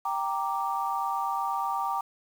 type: chord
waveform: sine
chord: G minor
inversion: none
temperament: equal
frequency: 784 / 932.3 / 1174.7 Hz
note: G5 / Bb5 / D6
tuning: 0 / 0 / 0 cents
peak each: -31 dBFS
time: 0.05-2.01 s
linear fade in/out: 5 ms
effects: 8-bit